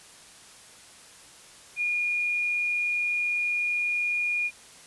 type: tone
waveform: sine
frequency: 2432 Hz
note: D#7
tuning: 40 cents flat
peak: -24 dBFS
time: 1.76-4.51 s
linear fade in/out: 50 ms
effects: white hiss -50 dBFS RMS until 4.86 s + resampled to 24000 Hz